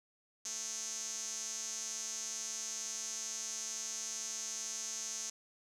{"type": "tone with band-pass filter", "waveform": "sawtooth", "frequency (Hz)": 222.2, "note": "A3", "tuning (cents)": 17, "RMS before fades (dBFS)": -41, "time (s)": [0.45, 5.3], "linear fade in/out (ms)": 5, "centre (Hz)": 6400, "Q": 8, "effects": []}